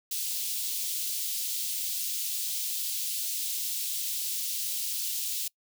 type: high-pass noise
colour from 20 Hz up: white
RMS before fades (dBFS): -32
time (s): 0.11-5.48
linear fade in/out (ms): 5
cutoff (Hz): 3100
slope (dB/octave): 24
effects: noise-tail reverb RT60 0.1 s tail -25 dB re dry